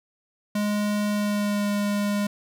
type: tone with pitch glide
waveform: square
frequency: 207.7 to 204.7 Hz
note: G#3 to G#3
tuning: 0 to -25 cents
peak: -23 dBFS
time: 0.55-2.27 s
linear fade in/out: 5 ms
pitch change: -25 cents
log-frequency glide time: 1.09-1.7 s
effects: none